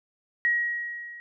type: tone with level ramp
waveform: sine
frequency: 1900 Hz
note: A#6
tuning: 33 cents sharp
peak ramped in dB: -19 to -40 dBFS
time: 0.45-1.2 s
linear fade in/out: 0 ms
effects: none